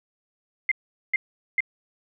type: tone bursts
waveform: sine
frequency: 2093 Hz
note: C7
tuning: in tune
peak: -18 dBFS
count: 3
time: 0.69-1.605 s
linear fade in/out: 2 ms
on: 25 ms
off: 420 ms
effects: none